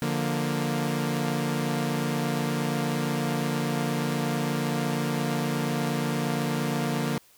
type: chord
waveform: sawtooth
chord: Bb major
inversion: first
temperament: equal with one note detuned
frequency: 146.83 / 175.32 / 233.1 Hz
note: D3 / F3 / Bb3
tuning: 0 / +7 / 0 cents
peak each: -25 / -28 / -25 dBFS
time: 0.02-7.18 s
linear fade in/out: 0 ms
effects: white hiss -58 dBFS RMS until 7.37 s